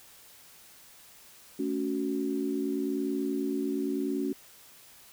sine chord, F# minor, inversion first, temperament equal with one note detuned, 220 / 280.9 / 370 Hz, A3 / C#4 / F#4, 0 / +23 / 0 cents, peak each -35 / -30 / -33 dBFS, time 1.59-4.33 s, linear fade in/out 5 ms, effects white hiss -54 dBFS RMS until 5.12 s

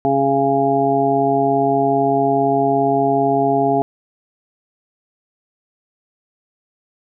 harmonic tone, 137.6 Hz, C#3, 12 cents flat, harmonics 1 / 2 / 3 / 5 / 6, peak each -26 / -20 / -19 / -17 / -21 dBFS, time 0.05-3.82 s, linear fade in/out 0 ms, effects none

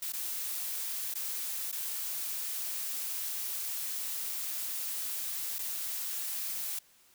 blue noise with dropouts, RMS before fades -36 dBFS, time 0.02-6.79 s, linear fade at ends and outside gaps 5 ms, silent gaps 0.123-0.134 / 1.14-1.153 / 1.716-1.725 / 5.585-5.589 s, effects white hiss -63 dBFS RMS until 7.14 s

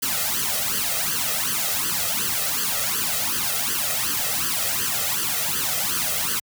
white noise with flanger, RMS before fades -24 dBFS, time 0.02-6.4 s, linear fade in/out 10 ms, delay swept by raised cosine 0.64 to 1.58 ms, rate 2.7 Hz, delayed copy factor +0.9, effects high-pass 80 Hz 12 dB/octave

